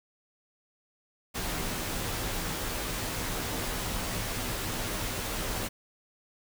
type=noise with comb filter; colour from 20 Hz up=pink; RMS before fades=-33 dBFS; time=1.34-5.69 s; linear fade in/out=20 ms; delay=14 ms; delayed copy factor=-0.55; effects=none